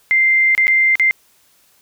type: tone with dropouts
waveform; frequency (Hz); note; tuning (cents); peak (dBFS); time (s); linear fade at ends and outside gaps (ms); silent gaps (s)
sine; 2090; C7; -2; -10; 0.11-1.11; 0; 0.55-0.578 / 0.67-0.68 / 0.955-0.997
effects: white hiss -55 dBFS RMS until 1.81 s